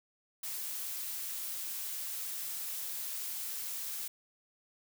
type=noise; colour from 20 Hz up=blue; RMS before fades=-39 dBFS; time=0.43-4.08 s; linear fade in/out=5 ms; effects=none